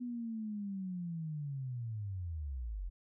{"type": "linear sweep", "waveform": "sine", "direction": "down", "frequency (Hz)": [247.9, 41.2], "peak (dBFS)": -37, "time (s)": [0, 2.9], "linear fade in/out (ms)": 20, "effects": []}